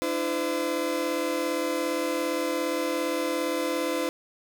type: tone cluster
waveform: 35% pulse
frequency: 298.1 / 335.5 / 511 Hz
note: D4 / E4 / C5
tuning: +26 / +31 / -41 cents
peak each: -30 / -29 / -27 dBFS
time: 0.02-4.09 s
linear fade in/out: 0 ms
effects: none